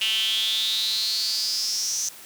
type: tone with high-pass filter sweep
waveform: sawtooth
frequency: 220 Hz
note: A3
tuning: in tune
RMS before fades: -25 dBFS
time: 0.01-2.09 s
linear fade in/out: 5 ms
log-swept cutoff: 2900 to 6100 Hz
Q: 9.9
effects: white hiss -44 dBFS RMS until 2.25 s + high-pass 100 Hz 12 dB/octave